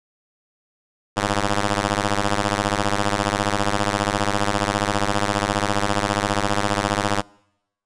5% pulse ring-modulated tone, 101.4 Hz, G#2, 41 cents flat, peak -5 dBFS, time 1.16-7.22 s, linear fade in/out 20 ms, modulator 413 Hz, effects noise-tail reverb RT60 0.9 s tail -26 dB re dry + resampled to 22050 Hz

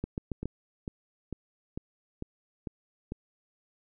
two click trains, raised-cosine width 3 ms, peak -19 / -22 dBFS, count 4 / 7, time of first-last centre 0.04-0.456 / 0.43-3.121 s, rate 7.21 / 2.23 Hz, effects none

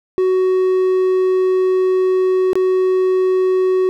triangle tone with dropouts, 372.5 Hz, F#4, 12 cents sharp, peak -10 dBFS, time 0.18-3.89 s, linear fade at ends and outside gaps 0 ms, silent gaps 2.532-2.555 s, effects none

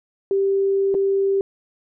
sine tone with dropouts, 392 Hz, G4, in tune, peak -16 dBFS, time 0.31-1.41 s, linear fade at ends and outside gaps 1 ms, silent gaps 0.943-0.949 s, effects none

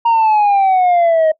sine exponential sweep, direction down, 938 to 622.3 Hz, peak -6 dBFS, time 0.05-1.32 s, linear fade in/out 10 ms, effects noise-tail reverb RT60 0.1 s tail -21 dB re dry + tanh soft clip ceiling -8 dBFS

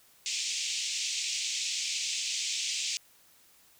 white band-pass noise, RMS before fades -33 dBFS, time 0.26-2.97 s, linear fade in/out 0 ms, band 2300 to 7500 Hz, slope 48 dB/octave, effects white hiss -61 dBFS RMS until 3.79 s

